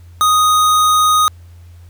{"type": "tone", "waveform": "square", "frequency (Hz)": 1244.5, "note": "D#6", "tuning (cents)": 0, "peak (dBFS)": -10, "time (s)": [0.21, 1.28], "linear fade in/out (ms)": 0, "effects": ["added 86 Hz sine -36 dBFS peak until 1.89 s", "pink hiss -54 dBFS RMS until 1.89 s"]}